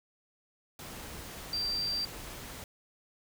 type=tone in noise; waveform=sine; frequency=4699 Hz; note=D8; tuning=in tune; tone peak=-30 dBFS; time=1.53-2.05 s; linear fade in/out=2 ms; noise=pink; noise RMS=-44 dBFS; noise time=0.79-2.64 s; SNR=+11 dB; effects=none